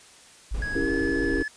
sine tone, 51.91 Hz, G#1, in tune, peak -26 dBFS, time 0.51-0.64 s, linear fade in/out 10 ms
brown noise, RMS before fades -33 dBFS, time 0.54-1.43 s, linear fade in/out 5 ms
triangle tone with pitch glide, 1661.2 to 1719.8 Hz, G#6 to A6, 0 to -40 cents, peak -27 dBFS, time 0.62-1.48 s, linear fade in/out 2 ms, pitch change +60 cents, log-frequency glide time 0.76-0.91 s
sine chord, C# diminished seventh, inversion none, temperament equal with one note detuned, 277.2 / 329.6 / 400.2 / 466.2 Hz, C#4 / E4 / G4 / Bb4, 0 / 0 / +36 / 0 cents, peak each -28 / -28 / -30 / -32 dBFS, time 0.75-1.43 s, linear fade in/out 5 ms
effects white hiss -51 dBFS RMS until 1.56 s + resampled to 22050 Hz

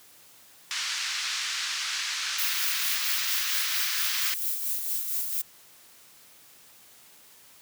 white band-pass noise, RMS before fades -31 dBFS, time 0.71-4.34 s, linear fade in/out 0 ms, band 1300 to 6000 Hz, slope 24 dB/octave
violet noise with tremolo, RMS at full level -28 dBFS, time 2.38-5.42 s, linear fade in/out 10 ms, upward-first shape sine, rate 4.4 Hz, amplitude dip 45%
effects white hiss -54 dBFS RMS until 7.61 s + high-pass 80 Hz 12 dB/octave

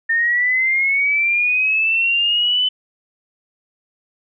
sine linear sweep, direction up, 1811 to 3028 Hz, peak -14 dBFS, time 0.09-2.69 s, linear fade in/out 10 ms, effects none

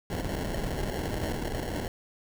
pink noise with sample-and-hold, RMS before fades -32 dBFS, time 0.1-1.88 s, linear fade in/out 2 ms, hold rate 1225 Hz, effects none

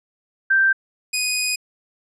sine / 15% pulse tone pair in turn, 1568 / 2489 Hz, G6 / D#7, 0 / 0 cents, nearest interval minor sixth, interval 800 cents, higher second, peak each -13 dBFS, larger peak neither, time 0.5-0.73 / 1.13-1.56 s, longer second, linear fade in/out 10 ms, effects low-pass 12000 Hz 12 dB/octave

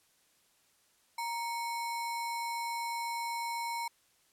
sine tone with sample-and-hold, 934 Hz, A#5, 3 cents sharp, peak -33 dBFS, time 1.18-3.88 s, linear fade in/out 5 ms, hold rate 3150 Hz, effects white hiss -69 dBFS RMS until 4.32 s + low-pass 12000 Hz 12 dB/octave

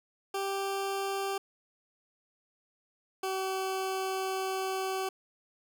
20% pulse tone pair in turn, 392 / 380.6 Hz, G4 / F#4, 0 / +49 cents, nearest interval minor second, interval 51 cents, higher first, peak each -26 dBFS, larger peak neither, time 0.34-1.38 / 3.23-5.09 s, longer second, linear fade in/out 5 ms, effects none

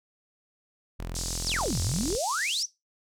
sawtooth tone, 42.66 Hz, F1, 40 cents flat, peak -29 dBFS, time 0.99-2.17 s, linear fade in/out 10 ms
pink band-pass noise, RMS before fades -35 dBFS, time 1.15-2.63 s, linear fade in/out 2 ms, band 4800 to 8700 Hz, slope 24 dB/octave
sine exponential two-way sweep, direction down then up, 6310 to 77.78 to 6310 Hz, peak -27 dBFS, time 1.46-2.66 s, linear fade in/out 10 ms, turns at 1.81 s
effects noise-tail reverb RT60 0.2 s tail -18 dB re dry

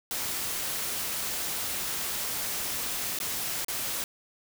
white noise with dropouts, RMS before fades -32 dBFS, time 0.11-4.04 s, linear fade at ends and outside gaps 1 ms, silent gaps 3.189-3.201 / 3.647-3.683 s, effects none

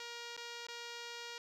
5% pulse tone with dropouts, 472.6 Hz, A#4, 24 cents sharp, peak -32 dBFS, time 0-1.38 s, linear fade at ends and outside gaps 1 ms, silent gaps 0.366-0.376 / 0.668-0.685 s, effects low-pass 7000 Hz 12 dB/octave

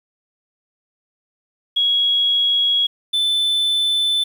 sine / triangle tone pair in turn, 3322 / 3520 Hz, G#7 / A7, 0 / 0 cents, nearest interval minor second, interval 100 cents, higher second, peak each -14 dBFS, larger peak neither, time 1.76-2.87 / 3.13-4.24 s, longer neither, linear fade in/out 10 ms, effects 8-bit

